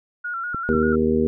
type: tone with vibrato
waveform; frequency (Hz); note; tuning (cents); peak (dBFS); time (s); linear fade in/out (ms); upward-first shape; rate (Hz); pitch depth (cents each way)
sine; 1400; F6; +4; -25; 0.24-0.96; 10; square; 5.1; 51
type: clicks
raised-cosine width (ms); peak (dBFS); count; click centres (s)
3; -17; 2; 0.546 / 0.748
type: harmonic tone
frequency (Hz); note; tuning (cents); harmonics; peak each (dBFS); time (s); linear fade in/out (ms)
78.6; D#2; +18; 1 / 2 / 3 / 4 / 5 / 6; -29 / -31 / -20 / -30 / -21 / -24; 0.69-1.27; 0
effects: none